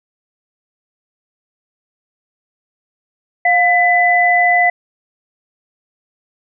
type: tone pair together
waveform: sine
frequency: 707.1 / 2000 Hz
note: F5 / B6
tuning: +21 / +21 cents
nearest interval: octave + tritone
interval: 1800 cents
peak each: -12 dBFS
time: 3.45-4.7 s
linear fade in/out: 5 ms
effects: none